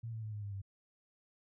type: tone with pitch steps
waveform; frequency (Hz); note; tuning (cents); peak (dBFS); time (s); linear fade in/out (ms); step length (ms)
sine; 115 / 111.4 / 107.92 / 104.55 / 101.28 / 98.11; A#2 / A2 / A2 / G#2 / G#2 / G2; -23 / +22 / -33 / +12 / -43 / +2; -39; 0.03-0.618; 10; 98
effects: none